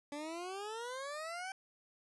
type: exponential sweep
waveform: 20% pulse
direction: up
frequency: 284.9 to 780 Hz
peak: -36 dBFS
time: 0.12-1.52 s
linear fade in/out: 2 ms
effects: resampled to 24000 Hz

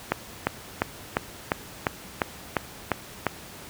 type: click train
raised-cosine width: 0.5 ms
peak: -6 dBFS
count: 10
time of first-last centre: 0.12-3.267 s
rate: 2.86 Hz
effects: pink hiss -43 dBFS RMS until 3.69 s + high-pass 60 Hz 12 dB/octave

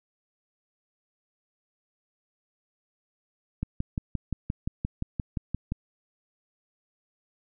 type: click train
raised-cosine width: 5 ms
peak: -16 dBFS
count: 13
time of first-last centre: 3.63-5.721 s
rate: 5.74 Hz
effects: none

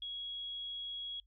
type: tone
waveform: sine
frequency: 3322 Hz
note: G#7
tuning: in tune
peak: -39 dBFS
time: 0.02-1.2 s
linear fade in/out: 2 ms
effects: noise-tail reverb RT60 0.1 s tail -24 dB re dry + added 50 Hz sine -65 dBFS peak until 1.26 s

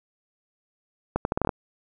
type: accelerating click train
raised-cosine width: 1 ms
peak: -9 dBFS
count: 8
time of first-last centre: 1.16-1.492 s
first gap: 91 ms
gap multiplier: 0.77
effects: none

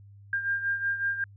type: beating tone pair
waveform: sine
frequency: 1600 / 1605.4 Hz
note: G6 / G6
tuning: +35 / +41 cents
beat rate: 5.4 Hz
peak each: -27 / -33 dBFS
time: 0.33-1.24 s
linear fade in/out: 2 ms
effects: added 100 Hz sine -48 dBFS peak until 1.36 s

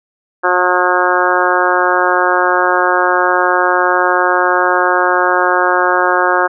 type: harmonic tone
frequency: 180.3 Hz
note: F#3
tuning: 45 cents flat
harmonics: 2 / 3 / 4 / 5 / 6 / 7 / 8 / 9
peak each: -18 / -18 / -18 / -18 / -18 / -18 / -18 / -18 dBFS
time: 0.43-6.48 s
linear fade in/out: 20 ms
effects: none

